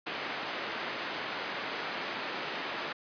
white band-pass noise, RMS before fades -37 dBFS, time 0.06-2.93 s, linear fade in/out 10 ms, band 240 to 2400 Hz, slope 12 dB/octave, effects resampled to 11025 Hz

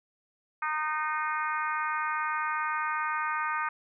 harmonic tone, 307.5 Hz, D#4, 20 cents flat, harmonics 3 / 4 / 5 / 6 / 7 / 8, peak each -34 / -31 / -34 / -39 / -40 / -43 dBFS, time 0.62-3.69 s, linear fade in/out 5 ms, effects none

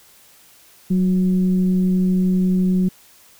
sine tone with frequency modulation, 185 Hz, F#3, in tune, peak -14 dBFS, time 0.9-2.89 s, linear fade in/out 10 ms, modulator 179 Hz, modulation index 0.35, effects white hiss -50 dBFS RMS until 3.39 s

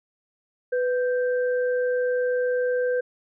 sine tone pair together, 497 / 1568 Hz, B4 / G6, +11 / 0 cents, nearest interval octave + minor sixth, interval 1989 cents, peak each -21 / -32 dBFS, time 0.72-3.01 s, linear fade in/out 10 ms, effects none

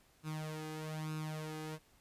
sawtooth tone with flanger, 155.56 Hz, D#3, in tune, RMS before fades -42 dBFS, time 0.23-1.79 s, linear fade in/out 50 ms, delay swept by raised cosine 0.76 to 2.46 ms, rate 1.1 Hz, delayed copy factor +0.7, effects pink hiss -68 dBFS RMS until 2 s + resampled to 32000 Hz

